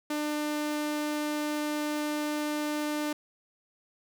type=tone; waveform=sawtooth; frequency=299.2 Hz; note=D4; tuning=32 cents sharp; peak=-25 dBFS; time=0.1-3.13 s; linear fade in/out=5 ms; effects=none